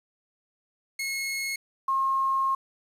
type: tone pair in turn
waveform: sawtooth / sine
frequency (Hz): 2172 / 1074.1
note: C#7 / C6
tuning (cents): -36 / +45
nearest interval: octave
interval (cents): 1219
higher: first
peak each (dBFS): -25 / -22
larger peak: second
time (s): 0.99-1.56 / 1.88-2.55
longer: second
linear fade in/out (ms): 5
effects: resampled to 32000 Hz + 9-bit